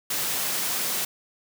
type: high-pass noise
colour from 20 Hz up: white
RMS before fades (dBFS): -27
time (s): 0.1-1.05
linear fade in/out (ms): 5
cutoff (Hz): 110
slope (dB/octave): 24
effects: none